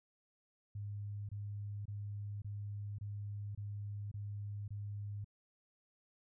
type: tone bursts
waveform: sine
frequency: 102.5 Hz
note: G#2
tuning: 22 cents flat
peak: -40 dBFS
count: 8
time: 0.75-5.245 s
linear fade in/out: 5 ms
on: 540 ms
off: 25 ms
effects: none

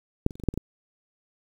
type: clicks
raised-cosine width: 3 ms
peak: -7 / -26 / -30 / -30 / -20 / -7 / -24 / -15 dBFS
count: 8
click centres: 0.264 / 0.308 / 0.355 / 0.399 / 0.437 / 0.487 / 0.54 / 0.576 s
effects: 8-bit

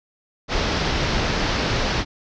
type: low-pass noise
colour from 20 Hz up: pink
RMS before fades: -22 dBFS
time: 0.48-2.05 s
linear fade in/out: 50 ms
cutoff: 5700 Hz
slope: 48 dB/octave
effects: none

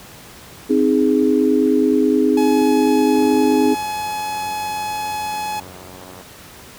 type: chord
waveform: sine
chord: Ab major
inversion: first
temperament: equal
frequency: 261.6 / 311.1 / 415.3 Hz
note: C4 / Eb4 / Ab4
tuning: 0 / 0 / 0 cents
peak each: -16 / -17 / -17 dBFS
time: 0.69-3.75 s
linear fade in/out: 20 ms
type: tone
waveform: 45% pulse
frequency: 847 Hz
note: G#5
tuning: 34 cents sharp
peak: -22 dBFS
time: 2.37-5.6 s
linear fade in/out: 5 ms
type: click train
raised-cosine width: 1 ms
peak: -25 dBFS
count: 282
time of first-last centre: 3.15-6.211 s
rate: 91.8 Hz
effects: pink hiss -40 dBFS RMS until 6.78 s + high-pass 60 Hz 12 dB/octave

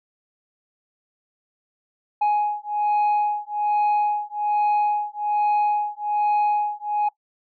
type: beating tone pair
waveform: sine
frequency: 834 / 835.2 Hz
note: G#5 / G#5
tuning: +7 / +10 cents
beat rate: 1.2 Hz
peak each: -20 dBFS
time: 2.21-7.09 s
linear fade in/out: 10 ms
effects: noise-tail reverb RT60 0.1 s tail -20 dB re dry + tanh soft clip ceiling -16 dBFS

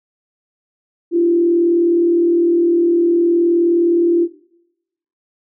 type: tone with frequency modulation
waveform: sine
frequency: 342 Hz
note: F4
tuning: 36 cents flat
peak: -11 dBFS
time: 1.11-4.28 s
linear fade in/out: 50 ms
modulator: 39.5 Hz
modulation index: 0.42
effects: noise-tail reverb RT60 0.9 s tail -20 dB re dry

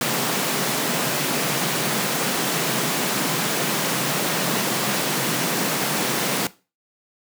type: high-pass noise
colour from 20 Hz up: pink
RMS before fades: -23 dBFS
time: 0.01-6.47 s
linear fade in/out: 2 ms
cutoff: 130 Hz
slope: 96 dB/octave
effects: noise-tail reverb RT60 0.3 s tail -18 dB re dry

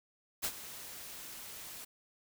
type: noise with ADSR envelope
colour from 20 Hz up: white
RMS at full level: -33 dBFS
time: 0.42-1.85 s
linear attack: 27 ms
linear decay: 62 ms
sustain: -14 dB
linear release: 9 ms
effects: none

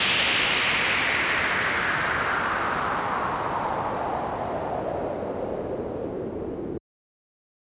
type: noise with low-pass filter sweep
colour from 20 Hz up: white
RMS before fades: -26 dBFS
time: 0-6.78 s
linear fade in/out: 5 ms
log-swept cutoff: 3100 to 350 Hz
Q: 2.4
effects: high-pass 60 Hz 12 dB/octave + resampled to 8000 Hz

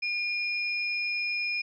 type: tone pair together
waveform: sine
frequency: 2420 / 5128 Hz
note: D#7 / E8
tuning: -49 / -49 cents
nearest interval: octave + minor second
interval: 1300 cents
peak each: -28 / -35 dBFS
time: 0.02-1.62 s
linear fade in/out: 10 ms
effects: none

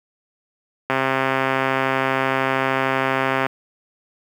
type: click train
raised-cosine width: 0.5 ms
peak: -4 dBFS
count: 342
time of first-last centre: 0.9-3.464 s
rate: 133 Hz
effects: high-pass 150 Hz 12 dB/octave + 7-bit

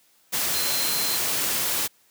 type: tone in noise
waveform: sine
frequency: 4116 Hz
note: C8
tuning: 29 cents flat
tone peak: -29 dBFS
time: 0.53-1.18 s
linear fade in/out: 20 ms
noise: white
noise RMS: -25 dBFS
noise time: 0.32-1.88 s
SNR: -7 dB
effects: white hiss -61 dBFS RMS until 2.1 s + high-pass 100 Hz 12 dB/octave

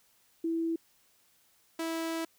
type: tone pair in turn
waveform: sine / sawtooth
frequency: 329.6 / 327.5 Hz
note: E4 / E4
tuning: 0 / -11 cents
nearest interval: unison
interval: 11 cents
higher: first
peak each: -28 dBFS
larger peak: neither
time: 0.44-0.76 / 1.79-2.25 s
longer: second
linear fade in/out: 5 ms
effects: white hiss -67 dBFS RMS until 2.38 s

